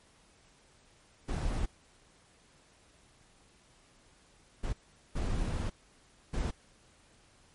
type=noise bursts at uneven times; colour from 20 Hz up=brown; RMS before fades=-32 dBFS; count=4; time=1.28-1.66 / 4.63-4.73 / 5.15-5.7 / 6.33-6.51 s; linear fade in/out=10 ms; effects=pink hiss -63 dBFS RMS until 7.54 s + MP3 48 kbps